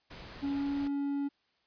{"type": "noise", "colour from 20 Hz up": "pink", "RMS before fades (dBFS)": -47, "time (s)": [0.1, 0.88], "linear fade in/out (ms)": 10}
{"type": "tone with pitch glide", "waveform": "triangle", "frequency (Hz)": [279.9, 282], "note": ["C#4", "C#4"], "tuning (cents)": [17, 30], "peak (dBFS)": -28, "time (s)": [0.42, 1.29], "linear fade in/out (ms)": 20, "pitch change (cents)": 13, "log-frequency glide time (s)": [0.55, 0.72]}
{"effects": ["white hiss -73 dBFS RMS until 1.66 s", "resampled to 11025 Hz"]}